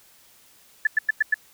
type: tone bursts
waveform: sine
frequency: 1738 Hz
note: A6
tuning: 22 cents flat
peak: -15 dBFS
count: 5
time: 0.85-1.343 s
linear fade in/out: 5 ms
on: 21 ms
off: 97 ms
effects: white hiss -55 dBFS RMS until 1.53 s

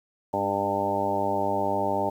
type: harmonic tone with a mistuned harmonic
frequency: 99.6 Hz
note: G2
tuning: 28 cents sharp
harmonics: 1 / 2 / 3 / 4 / 5 / 6 / 7 / 8 / 9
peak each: -38 / -35 / -34 / -33 / -35 / -29 / -36 / -30 / -29 dBFS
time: 0.33-2.1 s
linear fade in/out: 10 ms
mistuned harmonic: 3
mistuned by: -26 cents
effects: 9-bit

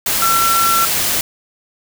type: tone in noise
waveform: sine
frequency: 1350 Hz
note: E6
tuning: 41 cents sharp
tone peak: -13 dBFS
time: 0.22-0.85 s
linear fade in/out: 2 ms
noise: white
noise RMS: -17 dBFS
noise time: 0.06-1.21 s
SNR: +1 dB
effects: none

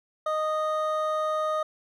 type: tone pair together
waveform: triangle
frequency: 620 / 1240 Hz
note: D#5 / D#6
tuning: -6 / -6 cents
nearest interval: octave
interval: 1200 cents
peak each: -25 / -26 dBFS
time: 0.26-1.63 s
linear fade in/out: 5 ms
effects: none

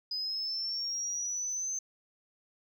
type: linear sweep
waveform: sine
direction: up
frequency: 4978 to 6260 Hz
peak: -31 dBFS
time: 0.11-1.79 s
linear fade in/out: 5 ms
effects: tanh soft clip ceiling -27 dBFS

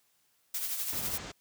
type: noise with tremolo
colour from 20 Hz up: blue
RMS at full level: -32 dBFS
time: 0.54-1.18 s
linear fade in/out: 5 ms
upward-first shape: triangle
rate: 12 Hz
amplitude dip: 55%
type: low-pass noise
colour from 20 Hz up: pink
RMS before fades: -42 dBFS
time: 0.92-1.32 s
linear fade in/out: 10 ms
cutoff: 7800 Hz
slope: 48 dB/octave
effects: white hiss -71 dBFS RMS until 1.4 s + high-pass 60 Hz 12 dB/octave

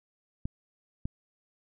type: clicks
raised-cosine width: 5 ms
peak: -20 dBFS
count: 2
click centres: 0.455 / 1.055 s
effects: none

